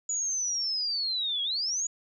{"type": "linear two-way sweep", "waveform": "sine", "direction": "down then up", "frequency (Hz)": [6910, 3261, 6910], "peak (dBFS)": -27, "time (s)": [0.09, 1.87], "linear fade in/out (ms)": 5, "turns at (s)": 1.43, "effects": []}